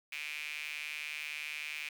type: tone with high-pass filter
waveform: sawtooth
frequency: 150.3 Hz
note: D3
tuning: 40 cents sharp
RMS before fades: -41 dBFS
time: 0.12-1.89 s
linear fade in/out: 5 ms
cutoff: 2400 Hz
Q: 7.2
effects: none